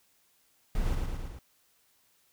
brown noise with echo, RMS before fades -29 dBFS, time 0.75-0.95 s, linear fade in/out 2 ms, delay 110 ms, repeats 4, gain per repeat -3 dB, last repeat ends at 1.39 s, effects white hiss -68 dBFS RMS until 2.32 s

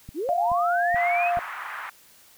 click train, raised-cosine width 5 ms, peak -26 dBFS, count 4, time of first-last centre 0.09-1.372 s, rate 2.34 Hz
sine linear sweep, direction up, 261.6 to 2637 Hz, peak -25 dBFS, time 0.14-1.32 s, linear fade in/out 50 ms
sine tone, 700 Hz, F5, 4 cents sharp, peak -21 dBFS, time 0.29-1.39 s, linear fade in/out 0 ms
white band-pass noise, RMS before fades -35 dBFS, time 0.95-1.9 s, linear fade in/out 10 ms, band 940 to 1700 Hz, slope 24 dB/octave
effects white hiss -54 dBFS RMS until 2.37 s

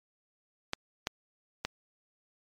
clicks, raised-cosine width 0.2 ms, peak -13 dBFS, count 3, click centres 0.734 / 1.071 / 1.65 s, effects MP3 96 kbps

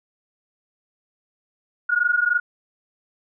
sine tone pair together, 1430.7 / 1454 Hz, F6 / F#6, +41 / -31 cents, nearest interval unison, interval 28 cents, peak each -20 dBFS, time 1.89-2.4 s, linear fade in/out 10 ms, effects none

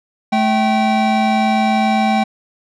square tone pair together, 217.5 / 775.1 Hz, A3 / G5, -20 / -20 cents, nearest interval octave + minor seventh, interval 2200 cents, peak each -16 dBFS, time 0.32-2.24 s, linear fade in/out 10 ms, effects low-pass 4000 Hz 12 dB/octave

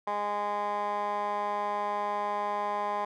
15% pulse tone with band-pass filter, 206 Hz, G#3, 14 cents flat, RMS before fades -31 dBFS, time 0.07-3.05 s, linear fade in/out 5 ms, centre 990 Hz, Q 3.6, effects none

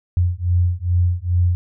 sine beating tone pair, 87.31 / 89.71 Hz, F2 / F2, 0 / +47 cents, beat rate 2.4 Hz, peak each -18 dBFS, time 0.17-1.55 s, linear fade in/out 0 ms, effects none

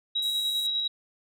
sine tone with tremolo, 3852 Hz, B7, 44 cents flat, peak -24 dBFS, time 0.15-0.88 s, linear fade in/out 10 ms, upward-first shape square, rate 10 Hz, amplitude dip 25%
pink band-pass noise, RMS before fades -42 dBFS, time 0.22-0.67 s, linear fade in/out 5 ms, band 7500 to 14000 Hz, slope 48 dB/octave
effects none

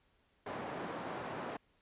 white band-pass noise, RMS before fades -42 dBFS, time 0.46-1.57 s, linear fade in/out 5 ms, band 150 to 970 Hz, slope 12 dB/octave, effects pink hiss -73 dBFS RMS until 1.81 s + resampled to 8000 Hz

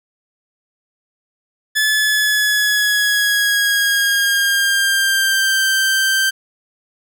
sawtooth tone with pitch glide, 1725 to 1563.7 Hz, A6 to G6, -35 to -5 cents, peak -10 dBFS, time 1.75-6.31 s, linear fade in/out 20 ms, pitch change -170 cents, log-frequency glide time 1.89-5.65 s, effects none

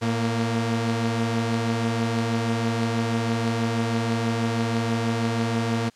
sawtooth tone pair together, 113.2 / 232.6 Hz, A2 / A#3, +50 / -4 cents, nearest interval octave, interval 1246 cents, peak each -21 dBFS, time 0.01-5.9 s, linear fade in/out 20 ms, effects white hiss -59 dBFS RMS until 5.95 s + low-pass 7000 Hz 12 dB/octave

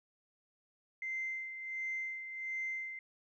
sine tone with tremolo, 2080 Hz, C7, 11 cents flat, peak -34 dBFS, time 1.02-2.99 s, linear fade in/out 2 ms, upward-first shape sine, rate 1.4 Hz, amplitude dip 60%, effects tanh soft clip ceiling -30 dBFS

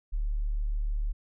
sine tone, 36.89 Hz, D1, 9 cents sharp, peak -26 dBFS, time 0.12-1.13 s, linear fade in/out 20 ms, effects none

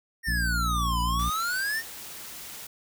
square exponential two-way sweep, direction down then up, 1864.7 to 983 to 1864.7 Hz, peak -27 dBFS, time 0.23-1.83 s, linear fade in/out 50 ms, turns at 1.01 s
harmonic tone, 58.5 Hz, A#1, 7 cents sharp, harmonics 1 / 2 / 3 / 4 / 5, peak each -27 / -36 / -35 / -42 / -44 dBFS, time 0.27-1.3 s, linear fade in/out 10 ms
white noise, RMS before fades -41 dBFS, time 1.19-2.67 s, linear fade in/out 5 ms
effects none

